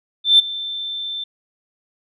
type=tone with ADSR envelope; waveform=sine; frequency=3552 Hz; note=A7; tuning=16 cents sharp; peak=-5 dBFS; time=0.24-1.24 s; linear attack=150 ms; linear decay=14 ms; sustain=-19 dB; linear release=6 ms; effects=tanh soft clip ceiling -2 dBFS